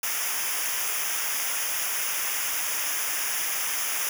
white noise with comb filter, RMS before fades -28 dBFS, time 0.03-4.09 s, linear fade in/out 2 ms, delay 0.24 ms, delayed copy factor -1, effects none

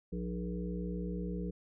harmonic tone with a mistuned harmonic, 59.5 Hz, A#1, 36 cents sharp, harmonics 1 / 3 / 5 / 7 / 8, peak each -40 / -37 / -45 / -45 / -46 dBFS, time 0.12-1.51 s, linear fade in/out 10 ms, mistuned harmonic 5, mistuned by +54 cents, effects none

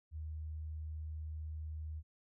sine tone, 77.78 Hz, D#2, in tune, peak -40 dBFS, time 0.11-2.03 s, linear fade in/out 50 ms, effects none

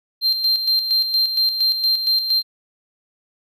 triangle tone with tremolo, 4161 Hz, C8, 10 cents flat, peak -13 dBFS, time 0.21-2.43 s, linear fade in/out 50 ms, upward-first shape square, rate 4.3 Hz, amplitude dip 55%, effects none

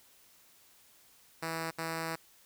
5% pulse tone bursts at uneven times, 163.2 Hz, E3, 17 cents flat, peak -23 dBFS, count 2, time 1.42-1.71 / 1.78-2.16 s, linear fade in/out 10 ms, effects white hiss -62 dBFS RMS until 2.45 s

